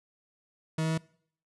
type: tone with pitch steps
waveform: 40% pulse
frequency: 159.1 / 160.11 / 161.13 Hz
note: D#3 / D#3 / E3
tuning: +39 / +50 / -39 cents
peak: -26 dBFS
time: 0.78-0.978 s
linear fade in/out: 5 ms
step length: 66 ms
effects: noise-tail reverb RT60 0.6 s tail -23 dB re dry + resampled to 24000 Hz